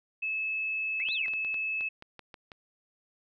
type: tone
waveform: sine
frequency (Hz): 2600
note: E7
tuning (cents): -24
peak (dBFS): -29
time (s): 0.22-1.89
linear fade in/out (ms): 10
type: exponential two-way sweep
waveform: sine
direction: up then down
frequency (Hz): 2000 to 4186 to 2000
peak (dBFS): -33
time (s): 1-1.26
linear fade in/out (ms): 0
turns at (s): 1.13
type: clicks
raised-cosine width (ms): 0.3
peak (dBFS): -29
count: 10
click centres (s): 1.087 / 1.282 / 1.336 / 1.448 / 1.543 / 1.809 / 2.024 / 2.193 / 2.342 / 2.518
effects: none